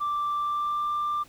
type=tone with pitch glide; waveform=sine; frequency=1174.7 to 1186.3 Hz; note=D6 to D6; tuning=0 to +17 cents; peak=-23 dBFS; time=0-1.24 s; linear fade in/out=20 ms; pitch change=+17 cents; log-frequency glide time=0.36-0.9 s; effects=tanh soft clip ceiling -23 dBFS + pink hiss -55 dBFS RMS until 1.28 s